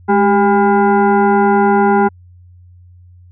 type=tone with frequency modulation; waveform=sine; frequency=207.7 Hz; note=G#3; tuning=in tune; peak=-8 dBFS; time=0.08-2.09 s; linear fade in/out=20 ms; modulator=603 Hz; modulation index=1.5; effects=added 89 Hz sine -39 dBFS peak until 3.31 s